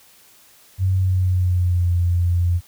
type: tone with pitch glide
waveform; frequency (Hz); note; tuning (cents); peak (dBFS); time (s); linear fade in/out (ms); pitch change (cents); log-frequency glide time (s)
sine; 94.2 to 87.39; F#2 to F2; +32 to +2; -15; 0.78-2.61; 50; -130; 0.94-1.94
effects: white hiss -51 dBFS RMS until 2.67 s